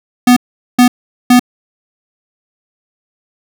square tone bursts, 246.9 Hz, B3, in tune, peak -4 dBFS, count 3, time 0.27-1.395 s, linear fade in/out 5 ms, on 95 ms, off 420 ms, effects none

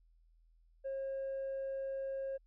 triangle tone with tanh clipping, 540 Hz, C#5, 45 cents flat, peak -37 dBFS, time 0.84-2.38 s, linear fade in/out 20 ms, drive 6 dB, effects added 41 Hz sine -64 dBFS peak until 2.46 s

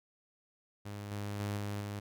sawtooth tone with level steps, 102.4 Hz, G#2, 24 cents flat, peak -37 / -33 / -30 / -32 / -34 dBFS, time 0.85-2 s, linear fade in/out 10 ms, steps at 1.11 / 1.4 / 1.57 / 1.81 s, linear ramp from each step 2 ms, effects none

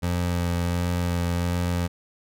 25% pulse tone with vibrato, 87.31 Hz, F2, in tune, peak -19 dBFS, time 0.02-1.88 s, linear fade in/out 20 ms, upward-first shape sine, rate 1.4 Hz, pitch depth 13 cents each way, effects none

